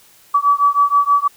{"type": "beating tone pair", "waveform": "sine", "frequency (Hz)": [1143, 1149.3], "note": ["D6", "D6"], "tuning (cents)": [-47, -38], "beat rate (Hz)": 6.3, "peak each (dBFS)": [-14, -14], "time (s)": [0.34, 1.28], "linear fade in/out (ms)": 10, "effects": ["white hiss -49 dBFS RMS until 1.36 s"]}